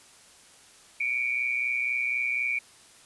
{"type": "tone pair together", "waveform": "sine", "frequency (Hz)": [2262, 2386], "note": ["C#7", "D7"], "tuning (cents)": [34, 27], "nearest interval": "minor second", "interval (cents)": 93, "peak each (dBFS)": -28, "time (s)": [1, 2.59], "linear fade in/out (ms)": 5, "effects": ["white hiss -54 dBFS RMS until 3.05 s", "resampled to 24000 Hz"]}